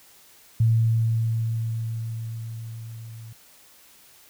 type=tone with level ramp; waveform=sine; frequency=113.4 Hz; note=A#2; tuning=47 cents flat; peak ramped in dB=-15 to -38 dBFS; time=0.6-3.33 s; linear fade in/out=5 ms; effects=white hiss -53 dBFS RMS until 4.29 s